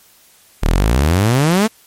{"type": "exponential sweep", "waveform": "sawtooth", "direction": "up", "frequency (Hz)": [35.07, 229.3], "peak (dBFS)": -7, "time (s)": [0.62, 1.68], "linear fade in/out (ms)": 20, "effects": ["white hiss -49 dBFS RMS until 1.86 s", "MP3 64 kbps"]}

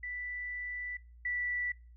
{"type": "tone pair in turn", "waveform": "sine", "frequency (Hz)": [1976, 1963.5], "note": ["B6", "B6"], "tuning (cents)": [0, -11], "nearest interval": "unison", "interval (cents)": 11, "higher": "first", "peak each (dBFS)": [-37, -31], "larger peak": "second", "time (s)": [[0.03, 0.97], [1.25, 1.72]], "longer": "first", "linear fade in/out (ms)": 5, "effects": ["noise-tail reverb RT60 0.4 s tail -23 dB re dry", "added 59 Hz sine -52 dBFS peak until 1.96 s"]}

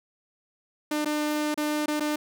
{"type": "tone with dropouts", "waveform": "sawtooth", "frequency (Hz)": 300.4, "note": "D4", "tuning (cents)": 39, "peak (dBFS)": -21, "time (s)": [0.91, 2.16], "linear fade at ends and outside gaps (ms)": 5, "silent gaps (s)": [[1.048, 1.057], [1.544, 1.575], [1.86, 1.88], [1.998, 2.005]], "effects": []}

